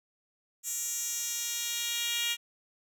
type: tone with high-pass filter sweep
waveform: 10% pulse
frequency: 471.7 Hz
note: A#4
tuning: 20 cents sharp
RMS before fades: -33 dBFS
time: 0.63-2.37 s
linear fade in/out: 50 ms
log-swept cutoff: 7400 to 3100 Hz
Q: 2
effects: none